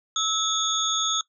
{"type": "tone cluster", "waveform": "sine", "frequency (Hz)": [1302, 3430, 3652, 6600], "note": ["E6", "A7", "A#7", "G#8"], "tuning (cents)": [-22, -45, -36, -12], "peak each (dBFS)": -28, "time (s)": [0.16, 1.21], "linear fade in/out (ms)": 2, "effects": ["noise-tail reverb RT60 0.1 s tail -18 dB re dry"]}